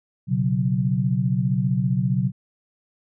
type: chord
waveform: sine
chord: B suspended second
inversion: none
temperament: equal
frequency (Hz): 123.47 / 138.59 / 185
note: B2 / C#3 / F#3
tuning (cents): 0 / 0 / 0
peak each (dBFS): -23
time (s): 0.27-2.32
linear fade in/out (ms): 50
effects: none